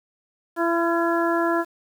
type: harmonic tone with a mistuned harmonic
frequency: 336.9 Hz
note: E4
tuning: 38 cents sharp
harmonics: 1 / 2 / 3 / 4 / 5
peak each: -22 / -25 / -27 / -28 / -29 dBFS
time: 0.56-1.65 s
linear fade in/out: 50 ms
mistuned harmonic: 4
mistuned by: +23 cents
effects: 8-bit